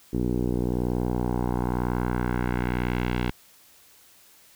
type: tone with low-pass filter sweep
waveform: 10% pulse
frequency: 61 Hz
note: B1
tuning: 21 cents flat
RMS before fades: -26 dBFS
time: 0.13-3.31 s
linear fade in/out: 5 ms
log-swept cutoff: 350 to 3100 Hz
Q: 1.5
effects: white hiss -55 dBFS RMS until 4.55 s